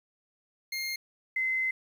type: tone pair in turn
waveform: 25% pulse / sine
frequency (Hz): 2125 / 2056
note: C7 / C7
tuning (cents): +26 / -31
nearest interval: minor second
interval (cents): 57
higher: first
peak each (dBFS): -28 / -26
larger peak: second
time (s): 0.72-0.96 / 1.36-1.71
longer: second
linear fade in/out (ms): 5
effects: 10-bit